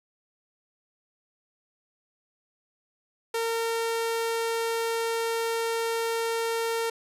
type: tone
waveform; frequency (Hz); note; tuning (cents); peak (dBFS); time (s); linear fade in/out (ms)
sawtooth; 457.6; A#4; -32; -22; 3.34-6.9; 5
effects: resampled to 32000 Hz